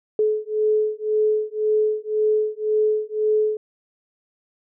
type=beating tone pair; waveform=sine; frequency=427.9 / 429.8 Hz; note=A4 / A4; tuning=-48 / -41 cents; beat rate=1.9 Hz; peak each=-21 dBFS; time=0.19-3.57 s; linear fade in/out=2 ms; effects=none